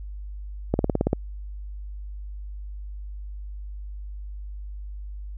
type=slowing click train; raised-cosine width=2 ms; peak=-7 dBFS; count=8; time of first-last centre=0.74-1.131 s; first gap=51 ms; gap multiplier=1.03; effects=added 50 Hz sine -33 dBFS peak until 5.37 s